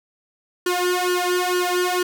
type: tone with flanger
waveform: sawtooth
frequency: 359.3 Hz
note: F4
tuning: 49 cents sharp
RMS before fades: -21 dBFS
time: 0.66-2.03 s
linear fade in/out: 5 ms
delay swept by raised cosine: 0.66 to 2.16 ms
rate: 2.2 Hz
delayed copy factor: +0.9
effects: none